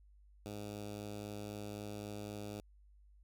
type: tone with notch filter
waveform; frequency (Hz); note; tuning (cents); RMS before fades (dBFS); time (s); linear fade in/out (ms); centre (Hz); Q
10% pulse; 103.83; G#2; 0; -45; 0.46-2.6; 0; 1700; 1.3
effects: added 50 Hz sine -60 dBFS peak until 3.23 s